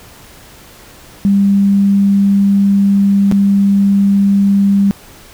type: tone with dropouts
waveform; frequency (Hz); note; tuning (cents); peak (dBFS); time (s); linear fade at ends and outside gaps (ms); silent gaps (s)
sine; 198.8; G3; +25; -7; 1.25-4.91; 0; 3.314-3.322
effects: pink hiss -39 dBFS RMS until 5.33 s